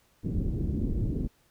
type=low-pass noise; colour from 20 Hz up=pink; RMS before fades=-29 dBFS; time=0.23-1.28 s; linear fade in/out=20 ms; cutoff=320 Hz; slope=24 dB/octave; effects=pink hiss -66 dBFS RMS until 1.5 s